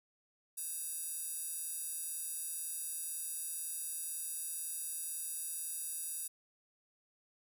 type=tone with high-pass filter; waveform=square; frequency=531 Hz; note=C5; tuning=25 cents sharp; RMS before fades=-41 dBFS; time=0.57-6.28 s; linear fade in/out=10 ms; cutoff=9800 Hz; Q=3.1; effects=none

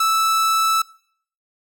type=tone; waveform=45% pulse; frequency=1314 Hz; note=E6; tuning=6 cents flat; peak=-15 dBFS; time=0-0.82 s; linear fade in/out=5 ms; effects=noise-tail reverb RT60 0.6 s tail -23 dB re dry

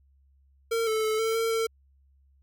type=tone with pitch steps; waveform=square; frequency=457.3 / 437.9 / 434.9 / 447.7 / 454 / 451 Hz; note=A#4 / A4 / A4 / A4 / A#4 / A4; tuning=-33 / -8 / -20 / +30 / -46 / +43 cents; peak=-25 dBFS; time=0.71-1.67 s; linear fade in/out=10 ms; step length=160 ms; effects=added 68 Hz sine -59 dBFS peak until 2.42 s

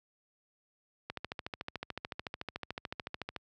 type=click train; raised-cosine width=0.3 ms; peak=-21 dBFS; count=32; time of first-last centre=1.1-3.363 s; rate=13.7 Hz; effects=high-pass 60 Hz 12 dB/octave

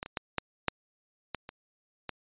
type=clicks; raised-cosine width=0.3 ms; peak=-18 / -25 / -15 / -12 / -9 / -17 / -25 / -19 dBFS; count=8; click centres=0.029 / 0.061 / 0.172 / 0.383 / 0.683 / 1.347 / 1.491 / 2.093 s; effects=resampled to 8000 Hz

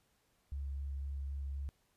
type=tone with vibrato; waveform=sine; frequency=69.3 Hz; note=C#2; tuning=in tune; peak=-37 dBFS; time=0.52-1.69 s; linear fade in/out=0 ms; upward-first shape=square; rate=3.9 Hz; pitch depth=10 cents each way; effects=pink hiss -75 dBFS RMS until 1.96 s + resampled to 32000 Hz

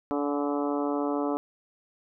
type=harmonic tone with a mistuned harmonic; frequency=144.5 Hz; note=D3; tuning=28 cents flat; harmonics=2 / 3 / 4 / 5 / 6 / 7 / 8 / 9; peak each=-28 / -32 / -34 / -36 / -38 / -39 / -40 / -41 dBFS; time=0.11-1.37 s; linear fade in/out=0 ms; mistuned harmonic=6; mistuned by=-27 cents; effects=none

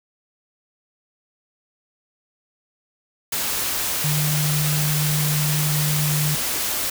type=tone in noise; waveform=sine; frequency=150.2 Hz; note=D3; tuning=39 cents sharp; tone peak=-20 dBFS; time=4.04-6.35 s; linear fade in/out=5 ms; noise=white; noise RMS=-24 dBFS; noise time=3.32-6.9 s; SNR=+1 dB; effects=none

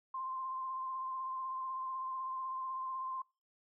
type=tone with vibrato; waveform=sine; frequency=1046.5 Hz; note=C6; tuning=in tune; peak=-37 dBFS; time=0.14-3.22 s; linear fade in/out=5 ms; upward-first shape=triangle; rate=16 Hz; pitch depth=28 cents each way; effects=noise-tail reverb RT60 0.3 s tail -24 dB re dry

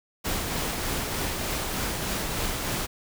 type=noise with tremolo; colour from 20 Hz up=pink; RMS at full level=-28 dBFS; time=0.24-2.87 s; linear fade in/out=20 ms; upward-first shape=triangle; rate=3.3 Hz; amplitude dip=30%; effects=none

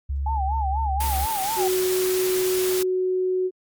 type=tone with pitch glide; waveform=sine; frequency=69.3 to 69.9 Hz; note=C#2 to C#2; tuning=0 to +15 cents; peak=-23 dBFS; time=0.09-1.26 s; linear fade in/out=10 ms; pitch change=+15 cents; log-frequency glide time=0.26-0.52 s
type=tone with vibrato; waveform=sine; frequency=830.6 Hz; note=G#5; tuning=in tune; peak=-24 dBFS; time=0.26-1.68 s; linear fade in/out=5 ms; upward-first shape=sine; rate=4.1 Hz; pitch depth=150 cents each way
type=noise; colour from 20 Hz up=white; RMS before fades=-29 dBFS; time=1-2.83 s; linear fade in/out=5 ms
type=tone; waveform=sine; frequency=370 Hz; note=F#4; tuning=in tune; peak=-20 dBFS; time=1.56-3.51 s; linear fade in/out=50 ms
effects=Opus 48 kbps

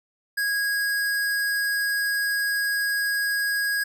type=tone; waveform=square; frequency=1648 Hz; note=G#6; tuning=14 cents flat; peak=-23 dBFS; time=0.37-3.84 s; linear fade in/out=10 ms; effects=none

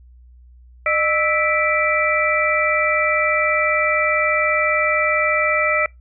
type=tone cluster; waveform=sine; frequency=609 / 1312 / 1973 / 2339 Hz; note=D#5 / E6 / B6 / D7; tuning=-37 / -9 / -2 / -8 cents; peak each=-21 dBFS; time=0.86-5.86 s; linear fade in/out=2 ms; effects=noise-tail reverb RT60 0.2 s tail -26 dB re dry + added 61 Hz sine -43 dBFS peak until 6 s

